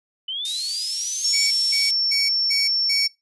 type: linear sweep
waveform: sine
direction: up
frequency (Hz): 2979 to 7310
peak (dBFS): -25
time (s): 0.28-1.47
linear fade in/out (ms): 5
type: high-pass noise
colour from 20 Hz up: pink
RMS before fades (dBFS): -31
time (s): 0.45-1.91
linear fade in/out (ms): 2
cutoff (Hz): 3900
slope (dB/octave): 24
type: tone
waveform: sine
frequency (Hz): 5430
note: F8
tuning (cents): -50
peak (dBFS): -18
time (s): 1.24-3.08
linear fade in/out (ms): 10
type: tone bursts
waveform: sawtooth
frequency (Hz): 2258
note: C#7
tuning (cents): +31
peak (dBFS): -21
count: 5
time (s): 1.33-3.07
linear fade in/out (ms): 10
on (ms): 180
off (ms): 210
effects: noise-tail reverb RT60 0.2 s tail -22 dB re dry + resampled to 24000 Hz